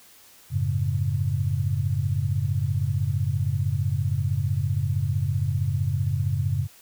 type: chord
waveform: sine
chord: F# minor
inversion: none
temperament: equal with one note detuned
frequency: 92.5 / 107.92 / 138.59 Hz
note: F#2 / A2 / C#3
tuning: 0 / -33 / 0 cents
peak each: -26 dBFS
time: 0.5-6.68 s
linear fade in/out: 50 ms
effects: white hiss -52 dBFS RMS until 6.81 s